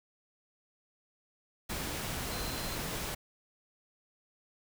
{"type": "tone in noise", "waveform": "sine", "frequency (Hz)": 4110, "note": "C8", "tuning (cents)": -32, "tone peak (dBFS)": -45, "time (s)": [2.31, 2.76], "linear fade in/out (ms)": 10, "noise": "pink", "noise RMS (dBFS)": -37, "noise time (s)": [1.69, 3.15], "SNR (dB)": -11, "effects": []}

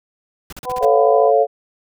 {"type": "noise bursts", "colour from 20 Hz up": "pink", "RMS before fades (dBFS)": -33, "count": 6, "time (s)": [0.5, 0.851], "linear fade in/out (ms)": 2, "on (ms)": 26, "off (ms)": 39}
{"type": "harmonic tone", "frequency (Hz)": 250.8, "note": "B3", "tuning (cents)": 27, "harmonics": [2, 3, 4], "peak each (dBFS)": [-24, -24, -24], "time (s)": [0.64, 1.32], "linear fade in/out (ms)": 50}
{"type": "chord", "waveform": "sine", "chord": "A augmented", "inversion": "none", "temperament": "equal", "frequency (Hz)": [440, 554.4, 698.5], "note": ["A4", "C#5", "E#5"], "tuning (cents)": [0, 0, 0], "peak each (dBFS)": -15, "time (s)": [0.8, 1.47], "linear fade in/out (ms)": 50}
{"effects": []}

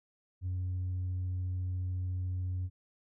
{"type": "tone with tanh clipping", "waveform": "triangle", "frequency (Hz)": 91.4, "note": "F#2", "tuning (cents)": -21, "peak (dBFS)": -32, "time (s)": [0.41, 2.7], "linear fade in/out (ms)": 50, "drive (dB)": 6, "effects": []}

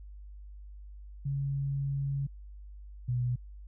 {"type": "tone pair in turn", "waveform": "sine", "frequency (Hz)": [138.59, 123.47], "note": ["C#3", "B2"], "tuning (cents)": [0, 0], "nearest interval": "major second", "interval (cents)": 200, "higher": "first", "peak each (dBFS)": [-29, -27], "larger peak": "second", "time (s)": [[1.25, 2.27], [3.08, 3.36]], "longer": "first", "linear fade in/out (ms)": 10, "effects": ["added 50 Hz sine -44 dBFS peak until 3.67 s"]}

